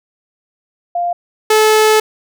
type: tone pair in turn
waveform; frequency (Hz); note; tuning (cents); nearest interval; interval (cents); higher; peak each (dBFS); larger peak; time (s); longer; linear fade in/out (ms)
sine / sawtooth; 698.5 / 432.7; F5 / A4; 0 / -29; minor sixth; 829; first; -14 / -4; second; 0.95-1.13 / 1.5-2; second; 5
effects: none